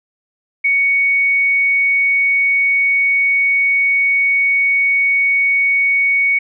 sine tone, 2230 Hz, C#7, 10 cents sharp, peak -11 dBFS, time 0.64-6.39 s, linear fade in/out 10 ms, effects none

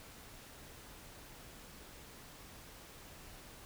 silence, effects pink hiss -54 dBFS RMS until 3.65 s

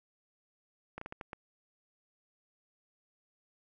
slowing click train, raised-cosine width 0.5 ms, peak -26 dBFS, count 6, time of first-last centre 0.98-1.332 s, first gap 34 ms, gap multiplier 1.37, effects none

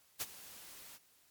white noise with ADSR envelope, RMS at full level -36 dBFS, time 0.19-0.99 s, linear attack 24 ms, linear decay 38 ms, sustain -17 dB, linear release 39 ms, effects white hiss -68 dBFS RMS until 1.3 s + MP3 96 kbps

